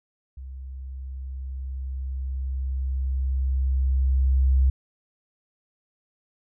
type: tone with level ramp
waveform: sine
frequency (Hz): 65.8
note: C2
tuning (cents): +10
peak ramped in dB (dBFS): -35 to -15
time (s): 0.37-4.7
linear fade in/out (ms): 5
effects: none